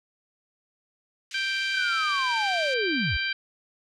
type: band-pass noise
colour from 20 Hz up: pink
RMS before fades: -42 dBFS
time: 1.31-2.74 s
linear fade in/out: 2 ms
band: 2300 to 7000 Hz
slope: 24 dB/octave
type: harmonic tone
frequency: 784 Hz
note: G5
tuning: in tune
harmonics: 2 / 3 / 4 / 5 / 6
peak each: -29 / -30 / -33 / -38 / -36 dBFS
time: 1.34-3.33 s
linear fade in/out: 5 ms
type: linear sweep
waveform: sine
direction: down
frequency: 1568 to 50 Hz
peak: -26 dBFS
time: 1.74-3.17 s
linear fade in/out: 5 ms
effects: none